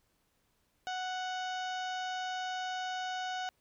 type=harmonic tone; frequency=740 Hz; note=F#5; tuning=in tune; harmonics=1 / 2 / 3 / 4 / 5 / 6 / 7 / 8 / 9; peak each=-36 / -41 / -52 / -45 / -49 / -55 / -54 / -56 / -56 dBFS; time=0.87-3.49 s; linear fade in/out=0 ms; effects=pink hiss -75 dBFS RMS until 3.6 s